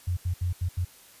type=tone bursts at uneven times; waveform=sine; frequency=88.8 Hz; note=F2; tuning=29 cents sharp; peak=-24 dBFS; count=5; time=0.07-0.17 / 0.25-0.34 / 0.41-0.53 / 0.61-0.69 / 0.77-0.85 s; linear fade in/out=10 ms; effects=white hiss -53 dBFS RMS until 1.2 s + resampled to 32000 Hz